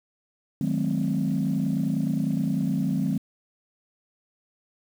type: chord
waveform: sine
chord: D# diminished seventh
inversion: none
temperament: equal with one note detuned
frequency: 155.56 / 185 / 215.1 / 261.6 Hz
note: D#3 / F#3 / A3 / C4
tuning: 0 / 0 / -39 / 0 cents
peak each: -27 dBFS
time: 0.61-3.18 s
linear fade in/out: 2 ms
effects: tanh soft clip ceiling -16 dBFS + 8-bit